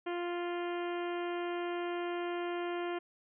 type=harmonic tone; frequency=349.2 Hz; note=F4; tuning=in tune; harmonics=1 / 2 / 3 / 4 / 5 / 6 / 7 / 8 / 9; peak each=-35 / -41 / -45 / -47 / -49 / -51 / -52 / -53 / -54 dBFS; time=0.06-2.99 s; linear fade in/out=10 ms; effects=none